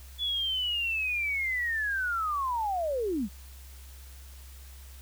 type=linear sweep; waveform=sine; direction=down; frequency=3451 to 174.5 Hz; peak=-27 dBFS; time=0.18-3.29 s; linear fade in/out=50 ms; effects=added 66 Hz sine -45 dBFS peak until 5.01 s + white hiss -54 dBFS RMS until 5.01 s